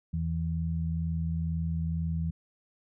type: tone pair together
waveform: sine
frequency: 82.1 / 164.2 Hz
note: E2 / E3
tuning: -6 / -6 cents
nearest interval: octave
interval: 1200 cents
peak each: -31 / -30 dBFS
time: 0.13-2.31 s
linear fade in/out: 10 ms
effects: none